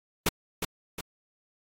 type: noise with echo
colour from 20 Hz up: pink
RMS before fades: -24 dBFS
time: 0.26-0.29 s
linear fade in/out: 5 ms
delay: 360 ms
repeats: 2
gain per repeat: -6 dB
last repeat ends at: 1.01 s
effects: AAC 64 kbps